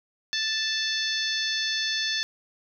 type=harmonic tone; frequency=880 Hz; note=A5; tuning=in tune; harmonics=2 / 3 / 4 / 5 / 6 / 7; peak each=-30 / -37 / -30 / -31 / -33 / -37 dBFS; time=0.33-2.23 s; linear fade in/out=0 ms; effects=none